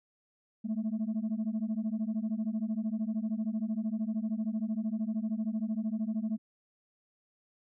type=beating tone pair; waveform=sine; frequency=212.2 / 225.2 Hz; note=G#3 / A3; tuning=+38 / +40 cents; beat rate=13 Hz; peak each=-31 dBFS; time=0.64-6.38 s; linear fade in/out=20 ms; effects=tanh soft clip ceiling -27 dBFS